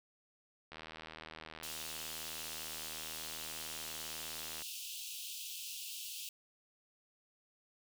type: click train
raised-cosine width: 0.3 ms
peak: -31 dBFS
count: 311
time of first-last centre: 0.72-4.619 s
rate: 79.5 Hz
type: high-pass noise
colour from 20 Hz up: pink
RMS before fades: -45 dBFS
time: 1.63-6.29 s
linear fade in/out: 2 ms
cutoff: 2600 Hz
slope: 96 dB/octave
effects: none